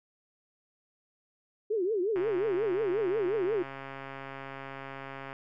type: tone with vibrato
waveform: sine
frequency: 398.9 Hz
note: G4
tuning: 30 cents sharp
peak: -26 dBFS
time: 1.7-3.63 s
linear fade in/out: 10 ms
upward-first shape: triangle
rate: 5.6 Hz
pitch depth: 270 cents each way
type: click train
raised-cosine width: 0.5 ms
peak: -26 dBFS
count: 432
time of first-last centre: 2.16-5.329 s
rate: 136 Hz
effects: none